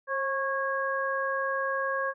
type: tone cluster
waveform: sine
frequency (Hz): 537 / 1100 / 1642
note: C5 / C#6 / G#6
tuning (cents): +45 / -14 / -20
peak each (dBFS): -31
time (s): 0.07-2.14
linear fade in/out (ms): 50
effects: none